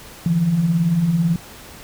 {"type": "beating tone pair", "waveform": "sine", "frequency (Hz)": [151.6, 169.6], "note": ["D#3", "E3"], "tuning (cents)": [-45, 50], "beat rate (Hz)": 18, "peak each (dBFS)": [-24, -15], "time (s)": [0.26, 1.36], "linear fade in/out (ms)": 2, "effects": ["pink hiss -40 dBFS RMS until 1.83 s"]}